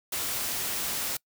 white noise, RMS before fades -31 dBFS, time 0.12-1.17 s, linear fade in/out 5 ms, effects noise-tail reverb RT60 0.1 s tail -25 dB re dry

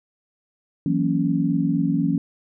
sine chord, F# dominant seventh, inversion third, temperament equal, 164.81 / 185 / 233.1 / 277.2 Hz, E3 / F#3 / A#3 / C#4, 0 / 0 / 0 / 0 cents, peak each -23 / -25 / -26 / -22 dBFS, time 0.86-2.18 s, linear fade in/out 2 ms, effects none

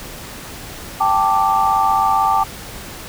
sine chord, G suspended second, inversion none, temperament equal, 784 / 880 / 1174.7 Hz, G5 / A5 / D6, 0 / 0 / 0 cents, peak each -17 dBFS, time 1-2.44 s, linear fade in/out 10 ms, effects pink hiss -33 dBFS RMS until 3.08 s

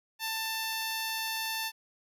5% pulse tone with notch filter, 889 Hz, A5, 18 cents sharp, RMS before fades -34 dBFS, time 0.19-1.72 s, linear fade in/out 50 ms, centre 8000 Hz, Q 1.1, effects none

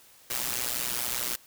white noise with amplitude modulation, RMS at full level -27 dBFS, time 0.3-1.36 s, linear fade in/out 5 ms, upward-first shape sine, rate 122 Hz, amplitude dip 90%, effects white hiss -56 dBFS RMS until 1.46 s

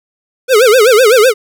square tone with vibrato, 467.6 Hz, A#4, 5 cents sharp, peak -5 dBFS, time 0.48-1.34 s, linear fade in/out 50 ms, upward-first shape sine, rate 7.9 Hz, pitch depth 220 cents each way, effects none

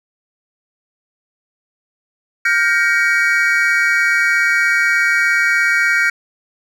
triangle chord, G half-diminished seventh, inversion third, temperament just, 1411.2 / 1568 / 1881.6 / 2258 Hz, F6 / G6 / Bb6 / Db7, +18 / 0 / +16 / +31 cents, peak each -16 dBFS, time 2.45-6.1 s, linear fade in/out 5 ms, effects none

